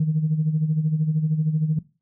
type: tone with tremolo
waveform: sine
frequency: 155.56 Hz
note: D#3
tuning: in tune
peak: -15 dBFS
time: 0-1.79 s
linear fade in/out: 5 ms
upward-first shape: sine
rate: 13 Hz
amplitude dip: 65%
effects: noise-tail reverb RT60 0.3 s tail -19 dB re dry + tanh soft clip ceiling -12 dBFS